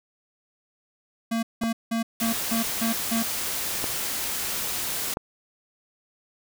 square tone bursts, 228 Hz, A#3, 38 cents flat, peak -24 dBFS, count 7, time 1.31-3.23 s, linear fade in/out 10 ms, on 120 ms, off 180 ms
clicks, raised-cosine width 1 ms, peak -15 dBFS, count 3, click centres 1.636 / 3.842 / 5.171 s
white noise, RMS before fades -29 dBFS, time 2.2-5.14 s, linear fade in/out 2 ms
effects none

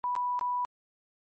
sine tone with dropouts, 985 Hz, B5, 5 cents flat, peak -27 dBFS, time 0.04-0.65 s, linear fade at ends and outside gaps 0 ms, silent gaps 0.153-0.163 / 0.392-0.411 s, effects MP3 32 kbps

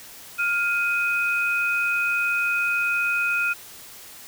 sine tone pair together, 1405.7 / 2507 Hz, F6 / D#7, +11 / +12 cents, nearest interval minor seventh, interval 1001 cents, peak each -23 dBFS, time 0.38-3.54 s, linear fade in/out 20 ms, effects white hiss -43 dBFS RMS until 4.27 s

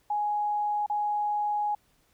sine tone with dropouts, 833 Hz, G#5, 5 cents sharp, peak -25 dBFS, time 0.1-1.75 s, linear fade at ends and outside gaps 5 ms, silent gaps 0.863-0.898 s, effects pink hiss -67 dBFS RMS until 2.13 s

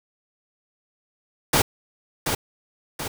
pink noise with echo, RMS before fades -18 dBFS, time 1.53-1.62 s, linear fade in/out 5 ms, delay 730 ms, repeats 2, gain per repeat -6 dB, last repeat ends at 3.08 s, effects none

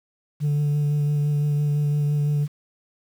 sine tone with vibrato, 146.83 Hz, D3, in tune, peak -16 dBFS, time 0.4-2.48 s, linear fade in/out 50 ms, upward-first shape sine, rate 5.9 Hz, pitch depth 16 cents each way, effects tanh soft clip ceiling -18 dBFS + 8-bit

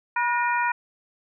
harmonic tone with a mistuned harmonic, 482.4 Hz, B4, 41 cents flat, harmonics 2 / 3 / 4 / 5, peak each -23 / -27 / -29 / -31 dBFS, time 0.16-0.72 s, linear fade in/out 5 ms, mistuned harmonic 4, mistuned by -73 cents, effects none

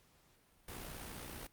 pink noise with amplitude modulation, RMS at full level -45 dBFS, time 0.68-1.47 s, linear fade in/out 5 ms, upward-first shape sine, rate 60.4 Hz, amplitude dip 45%, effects pink hiss -69 dBFS RMS until 1.52 s + Opus 48 kbps

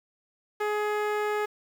sawtooth tone with low-pass filter, 420 Hz, G#4, 19 cents sharp, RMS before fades -28 dBFS, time 0.6-1.46 s, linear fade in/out 10 ms, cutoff 1900 Hz, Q 1.3, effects 8-bit

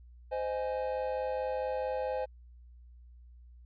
triangle chord, Ab major, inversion first, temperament equal with one note detuned, 517.8 / 622.3 / 830.6 Hz, C5 / Eb5 / Ab5, -18 / 0 / 0 cents, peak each -31 / -36 / -36 dBFS, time 0.31-2.26 s, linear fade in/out 20 ms, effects added 60 Hz sine -51 dBFS peak until 3.65 s + resampled to 11025 Hz

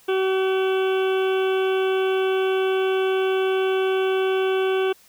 harmonic tone with a mistuned harmonic, 380 Hz, F#4, 46 cents sharp, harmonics 1 / 2 / 3 / 4 / 6 / 7 / 8 / 9, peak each -19 / -31 / -33 / -32 / -38 / -36 / -38 / -39 dBFS, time 0.08-4.93 s, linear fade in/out 10 ms, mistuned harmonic 7, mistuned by +25 cents, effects white hiss -54 dBFS RMS until 5.08 s

